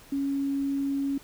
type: tone with quantisation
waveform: sine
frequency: 277.2 Hz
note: C#4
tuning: in tune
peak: -25 dBFS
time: 0.12-1.18 s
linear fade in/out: 5 ms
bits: 9
effects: pink hiss -52 dBFS RMS until 1.23 s